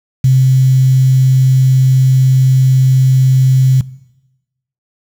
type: tone with quantisation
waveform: sine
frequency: 131 Hz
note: C3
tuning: 2 cents sharp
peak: -5 dBFS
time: 0.24-3.81 s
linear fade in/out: 5 ms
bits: 5
effects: noise-tail reverb RT60 1.0 s tail -20 dB re dry